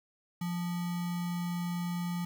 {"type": "tone with sample-and-hold", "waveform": "sine", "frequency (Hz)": 174.61, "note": "F3", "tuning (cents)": 0, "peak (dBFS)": -31, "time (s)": [0.41, 2.25], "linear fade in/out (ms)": 5, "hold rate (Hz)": 1050, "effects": []}